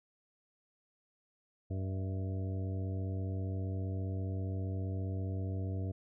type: harmonic tone with a mistuned harmonic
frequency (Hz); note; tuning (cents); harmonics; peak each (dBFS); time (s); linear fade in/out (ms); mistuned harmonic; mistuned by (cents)
95; F#2; +46; 1 / 2 / 3 / 4 / 5 / 6 / 7; -34 / -45 / -45 / -50 / -50 / -56 / -52; 1.7-5.92; 10; 6; +86
effects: none